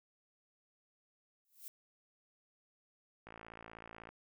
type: noise with exponential growth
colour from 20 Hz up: violet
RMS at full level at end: -45 dBFS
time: 1.45-1.68 s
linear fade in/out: 0 ms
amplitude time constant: 49 ms
type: click train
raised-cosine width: 0.5 ms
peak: -35 dBFS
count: 47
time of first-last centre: 3.27-4.09 s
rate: 56.1 Hz
effects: none